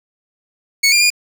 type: tone with pitch steps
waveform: 20% pulse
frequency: 2215 / 2395 / 2427 Hz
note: C#7 / D7 / D#7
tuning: -2 / +33 / -44 cents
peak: -5 dBFS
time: 0.83-1.103 s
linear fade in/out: 10 ms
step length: 91 ms
effects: none